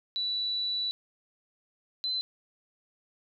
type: tone pair in turn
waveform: sine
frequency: 3951 / 4046 Hz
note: B7 / B7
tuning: 0 / +41 cents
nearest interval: unison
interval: 41 cents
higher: second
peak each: -28 dBFS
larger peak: neither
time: 0.16-0.91 / 2.04-2.21 s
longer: first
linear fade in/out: 0 ms
effects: none